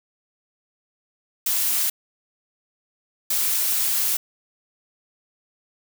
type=noise bursts at uneven times; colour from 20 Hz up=blue; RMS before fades=-22 dBFS; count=2; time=1.46-1.9 / 3.3-4.17 s; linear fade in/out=5 ms; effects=none